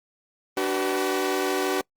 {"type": "chord", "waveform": "sawtooth", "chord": "B minor", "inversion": "first", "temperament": "equal with one note detuned", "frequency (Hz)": [293.7, 379.3, 493.9], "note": ["D4", "F#4", "B4"], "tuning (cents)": [0, 43, 0], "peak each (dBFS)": [-25, -21, -27], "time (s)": [0.57, 1.81], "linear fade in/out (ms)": 2, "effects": ["noise-tail reverb RT60 0.1 s tail -25 dB re dry", "Opus 24 kbps"]}